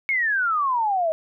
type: exponential sweep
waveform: sine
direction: down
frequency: 2217 to 622.3 Hz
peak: -19 dBFS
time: 0.09-1.12 s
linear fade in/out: 0 ms
effects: none